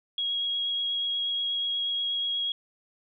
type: tone with vibrato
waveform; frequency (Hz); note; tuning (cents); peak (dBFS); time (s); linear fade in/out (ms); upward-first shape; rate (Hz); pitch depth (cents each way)
sine; 3300; G#7; -12; -26; 0.18-2.52; 2; sine; 8.3; 9
effects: none